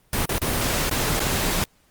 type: noise with dropouts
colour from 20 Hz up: pink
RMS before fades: -23 dBFS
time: 0.13-1.64 s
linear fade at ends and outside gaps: 1 ms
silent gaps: 0.256-0.292 / 0.382-0.417 / 0.896-0.912 / 1.194-1.202 s
effects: pink hiss -61 dBFS RMS until 1.9 s + Opus 32 kbps